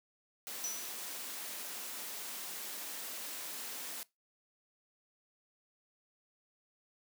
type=high-pass noise; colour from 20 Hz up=white; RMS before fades=-43 dBFS; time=0.47-4.03 s; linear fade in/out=0 ms; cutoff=200 Hz; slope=24 dB/octave
type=tone with exponential decay; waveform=sine; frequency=5920 Hz; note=F#8; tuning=in tune; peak=-33 dBFS; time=0.64-1.09 s; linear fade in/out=1 ms; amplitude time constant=96 ms
effects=noise-tail reverb RT60 0.2 s tail -21 dB re dry